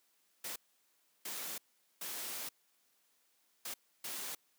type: noise bursts at uneven times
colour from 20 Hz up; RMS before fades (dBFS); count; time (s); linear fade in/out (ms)
white; -42; 5; 0.44-0.56 / 1.25-1.58 / 2.01-2.49 / 3.65-3.74 / 4.04-4.35; 5
effects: white hiss -74 dBFS RMS until 4.58 s + high-pass 200 Hz 12 dB/octave